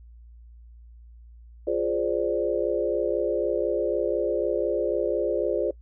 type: chord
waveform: sine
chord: D half-diminished seventh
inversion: first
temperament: equal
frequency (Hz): 349.2 / 415.3 / 523.3 / 587.3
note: F4 / Ab4 / C5 / D5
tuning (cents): 0 / 0 / 0 / 0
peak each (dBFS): -28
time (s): 1.67-5.71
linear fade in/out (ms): 5
effects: noise-tail reverb RT60 0.1 s tail -23 dB re dry + added 58 Hz sine -45 dBFS peak until 5.81 s